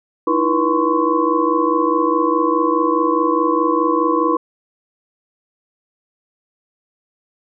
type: tone cluster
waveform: sine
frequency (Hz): 311 / 335.8 / 484 / 1030 / 1105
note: D#4 / E4 / B4 / C6 / C#6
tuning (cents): -1 / +32 / -35 / -28 / -6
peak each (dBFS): -20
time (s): 0.27-4.37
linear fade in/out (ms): 5
effects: none